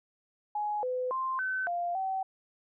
sine tone with pitch steps, 837 / 505 / 1048 / 1523 / 697 / 765 Hz, G#5 / B4 / C6 / F#6 / F5 / G5, +13 / +39 / +2 / +50 / -4 / -42 cents, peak -29 dBFS, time 0.55-2.23 s, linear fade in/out 5 ms, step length 280 ms, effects none

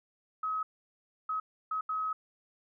sine tone bursts at uneven times, 1275 Hz, D#6, 42 cents sharp, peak -30 dBFS, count 4, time 0.43-0.63 / 1.29-1.4 / 1.71-1.81 / 1.89-2.13 s, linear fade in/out 5 ms, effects none

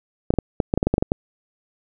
clicks, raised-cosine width 2 ms, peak -4 dBFS, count 12, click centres 0.305 / 0.339 / 0.387 / 0.602 / 0.739 / 0.776 / 0.829 / 0.87 / 0.94 / 0.981 / 1.025 / 1.119 s, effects none

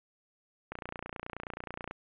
click train, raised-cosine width 0.5 ms, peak -23 dBFS, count 36, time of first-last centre 0.72-1.91 s, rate 29.4 Hz, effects resampled to 8000 Hz + 9-bit

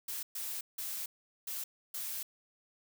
blue noise bursts at uneven times, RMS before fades -39 dBFS, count 5, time 0.08-0.23 / 0.35-0.61 / 0.78-1.06 / 1.47-1.64 / 1.94-2.23 s, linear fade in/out 5 ms, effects none

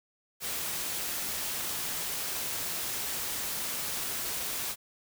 white noise, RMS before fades -34 dBFS, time 0.4-4.76 s, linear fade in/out 50 ms, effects none

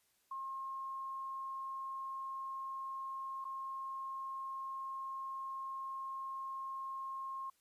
sine tone with dropouts, 1071 Hz, C6, 40 cents sharp, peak -40 dBFS, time 0.31-7.5 s, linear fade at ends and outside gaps 5 ms, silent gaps 3.444-3.45 s, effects white hiss -75 dBFS RMS until 7.6 s + resampled to 32000 Hz

